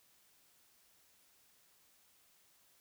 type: silence
effects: white hiss -69 dBFS RMS until 2.8 s